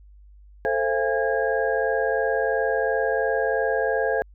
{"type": "tone cluster", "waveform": "sine", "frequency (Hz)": [444.1, 527, 680, 816, 1638], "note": ["A4", "C5", "F5", "G#5", "G#6"], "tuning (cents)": [16, 12, -46, -31, -24], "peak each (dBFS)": [-25, -25, -27, -31, -28], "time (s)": [0.65, 4.22], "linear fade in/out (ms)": 0, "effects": ["added 50 Hz sine -46 dBFS peak until 4.34 s"]}